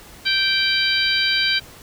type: harmonic tone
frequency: 780 Hz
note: G5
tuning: 9 cents flat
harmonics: 2 / 3 / 4 / 5 / 6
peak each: -23 / -23 / -23 / -23 / -23 dBFS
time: 0.25-1.6 s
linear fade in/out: 20 ms
effects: pink hiss -43 dBFS RMS until 1.82 s